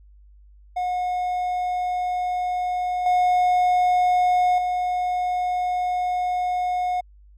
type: tone with level steps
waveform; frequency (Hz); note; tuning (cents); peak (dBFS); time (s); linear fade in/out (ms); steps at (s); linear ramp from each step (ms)
triangle; 724; F#5; -38; -20 / -14 / -19; 0.76-7.01; 10; 3.06 / 4.58; 2
effects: added 50 Hz sine -47 dBFS peak until 7.37 s